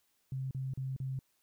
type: tone bursts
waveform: sine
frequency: 132.4 Hz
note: C3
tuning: 21 cents sharp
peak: -34 dBFS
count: 4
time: 0.32-1.191 s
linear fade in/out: 2 ms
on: 190 ms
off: 37 ms
effects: white hiss -75 dBFS RMS until 1.42 s

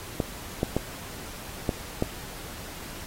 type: clicks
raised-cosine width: 2 ms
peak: -10 dBFS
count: 5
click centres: 0.202 / 0.631 / 0.766 / 1.692 / 2.024 s
effects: pink hiss -41 dBFS RMS until 3.06 s + AAC 48 kbps

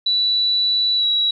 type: tone with pitch glide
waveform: sine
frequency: 3951 to 3888 Hz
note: B7 to B7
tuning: 0 to -28 cents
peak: -15 dBFS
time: 0.06-1.31 s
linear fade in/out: 5 ms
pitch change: -28 cents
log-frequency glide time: 0.96-1.05 s
effects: none

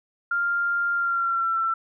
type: tone with pitch glide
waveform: sine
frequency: 1396.9 to 1342.3 Hz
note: F6 to E6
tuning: 0 to +31 cents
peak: -21 dBFS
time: 0.31-1.74 s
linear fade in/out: 5 ms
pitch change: -69 cents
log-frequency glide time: 0.94-1.58 s
effects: none

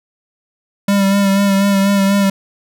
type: tone with vibrato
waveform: square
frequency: 197.8 Hz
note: G3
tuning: 16 cents sharp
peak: -11 dBFS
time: 0.88-2.3 s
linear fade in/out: 5 ms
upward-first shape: sine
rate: 4.1 Hz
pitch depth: 29 cents each way
effects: none

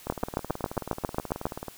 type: two click trains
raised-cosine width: 1 ms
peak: -20 / -11 dBFS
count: 31 / 11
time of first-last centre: 0.07-1.683 / 0.1-1.455 s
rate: 18.6 / 7.38 Hz
effects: white hiss -50 dBFS RMS until 1.77 s

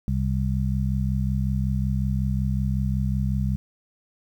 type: harmonic tone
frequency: 65.41 Hz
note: C2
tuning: in tune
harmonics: 1 / 2 / 3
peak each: -25 / -25 / -27 dBFS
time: 0.08-3.56 s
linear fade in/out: 0 ms
effects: 9-bit

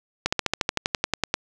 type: slowing click train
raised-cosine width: 0.2 ms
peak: -4 dBFS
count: 14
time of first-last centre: 0.26-1.341 s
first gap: 65 ms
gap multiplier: 1.04
effects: none

